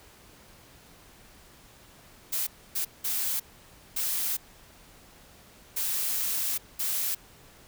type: noise bursts at uneven times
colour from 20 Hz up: blue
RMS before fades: -29 dBFS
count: 6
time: 2.32-2.47 / 2.75-2.85 / 3.04-3.4 / 3.96-4.37 / 5.76-6.58 / 6.79-7.15 s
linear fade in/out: 10 ms
effects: pink hiss -54 dBFS RMS until 7.67 s